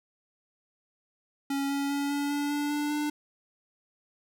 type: tone with pitch steps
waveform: square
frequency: 277.3 / 280 / 282.8 / 285.6 / 288.4 / 291.3 / 294.1 / 297 Hz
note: C#4 / C#4 / C#4 / D4 / D4 / D4 / D4 / D4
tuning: +1 / +18 / +35 / -48 / -31 / -14 / +3 / +20 cents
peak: -28 dBFS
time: 1.5-3.1 s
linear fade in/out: 5 ms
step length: 200 ms
effects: none